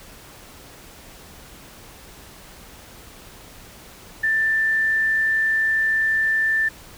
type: tone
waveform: sine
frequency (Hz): 1774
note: A6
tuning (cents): +14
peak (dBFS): -17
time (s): 4.23-6.69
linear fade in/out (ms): 10
effects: pink hiss -44 dBFS RMS until 6.97 s